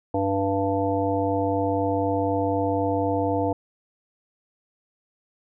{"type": "harmonic tone", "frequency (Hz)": 98, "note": "G2", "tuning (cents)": 0, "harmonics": [1, 3, 5, 7, 9], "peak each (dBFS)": [-29, -26, -26, -27, -30], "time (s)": [0.14, 3.53], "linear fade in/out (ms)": 5, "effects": []}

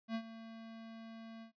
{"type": "tone with ADSR envelope", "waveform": "square", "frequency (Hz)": 225, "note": "A3", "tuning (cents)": 39, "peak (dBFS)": -35, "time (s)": [0.08, 1.52], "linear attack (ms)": 68, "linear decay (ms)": 71, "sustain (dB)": -14, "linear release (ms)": 99, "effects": ["noise-tail reverb RT60 0.1 s tail -19 dB re dry", "resampled to 11025 Hz"]}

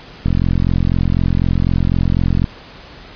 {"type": "click train", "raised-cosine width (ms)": 5, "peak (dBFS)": -3, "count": 97, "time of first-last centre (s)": [0.26, 2.442], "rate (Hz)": 44, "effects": ["pink hiss -38 dBFS RMS until 3.15 s", "resampled to 11025 Hz"]}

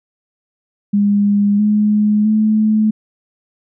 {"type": "tone with pitch steps", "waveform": "sine", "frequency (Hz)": [203.5, 210.2, 215.7], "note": ["G#3", "G#3", "A3"], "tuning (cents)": [-35, 21, -34], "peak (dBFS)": -10, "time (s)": [0.93, 2.91], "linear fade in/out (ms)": 10, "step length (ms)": 660, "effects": []}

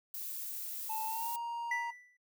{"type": "noise", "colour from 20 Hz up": "violet", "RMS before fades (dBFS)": -41, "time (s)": [0.14, 1.36], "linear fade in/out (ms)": 2}
{"type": "tone with pitch glide", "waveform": "triangle", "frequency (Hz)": [880, 937.7], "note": ["A5", "A#5"], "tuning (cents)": [0, 10], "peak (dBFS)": -34, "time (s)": [0.89, 1.91], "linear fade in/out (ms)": 10, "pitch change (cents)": 110, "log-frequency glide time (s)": [1.05, 1.3]}
{"type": "tone with exponential decay", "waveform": "triangle", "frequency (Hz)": 1975.5, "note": "B6", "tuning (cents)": 0, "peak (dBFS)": -29, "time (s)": [1.71, 2.17], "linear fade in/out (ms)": 5, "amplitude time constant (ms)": 100}
{"effects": ["noise-tail reverb RT60 0.1 s tail -19 dB re dry"]}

